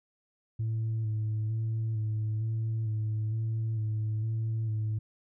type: tone with vibrato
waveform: sine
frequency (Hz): 110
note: A2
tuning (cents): 0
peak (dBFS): -26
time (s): 0.59-4.99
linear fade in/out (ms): 10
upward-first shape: square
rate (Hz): 1.1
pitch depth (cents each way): 26
effects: tanh soft clip ceiling -26 dBFS